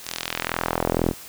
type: tone with band-pass filter sweep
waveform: sawtooth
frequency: 42.07 Hz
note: E1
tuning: 36 cents sharp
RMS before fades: -26 dBFS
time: 0.03-1.14 s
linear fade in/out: 50 ms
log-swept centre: 6800 to 290 Hz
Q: 1.1
effects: white hiss -41 dBFS RMS until 1.28 s